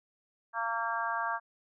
harmonic tone, 229.6 Hz, A#3, 26 cents flat, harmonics 3 / 4 / 5 / 6 / 7, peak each -38 / -35 / -35 / -39 / -36 dBFS, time 0.53-1.4 s, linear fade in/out 50 ms, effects none

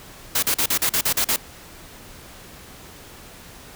white noise bursts, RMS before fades -20 dBFS, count 9, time 0.35-1.362 s, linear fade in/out 5 ms, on 76 ms, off 41 ms, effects pink hiss -43 dBFS RMS until 3.75 s

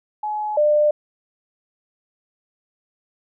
sine tone pair in turn, 847 / 598 Hz, G#5 / D5, +34 / +31 cents, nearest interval tritone, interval 603 cents, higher first, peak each -22 / -13 dBFS, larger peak second, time 0.23-0.57 / 0.57-0.91 s, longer neither, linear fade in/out 5 ms, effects none

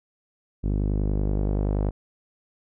sawtooth tone with low-pass filter sweep, 50.5 Hz, G#1, 48 cents flat, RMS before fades -24 dBFS, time 0.63-1.91 s, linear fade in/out 20 ms, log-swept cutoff 300 to 640 Hz, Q 1.1, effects none

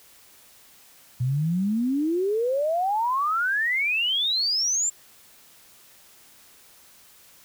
sine exponential sweep, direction up, 120 to 7459 Hz, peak -21 dBFS, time 1.2-4.9 s, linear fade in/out 10 ms, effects white hiss -53 dBFS RMS until 7.44 s

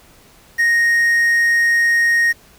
triangle tone with quantisation, 1864.7 Hz, A#6, in tune, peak -10 dBFS, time 0.58-2.33 s, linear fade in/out 20 ms, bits 6, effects pink hiss -48 dBFS RMS until 2.58 s

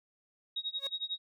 sine tone with tremolo, 3779 Hz, A#7, 23 cents sharp, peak -31 dBFS, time 0.56-1.18 s, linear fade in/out 5 ms, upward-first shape sine, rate 11 Hz, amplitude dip 95%
sawtooth tone with exponential growth, 552 Hz, C#5, 7 cents flat, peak -35 dBFS, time 0.75-0.87 s, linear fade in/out 2 ms, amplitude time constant 26 ms
effects none

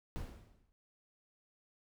brown noise with exponential decay, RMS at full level -38 dBFS, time 0.16-0.72 s, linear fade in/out 0 ms, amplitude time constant 120 ms, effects none

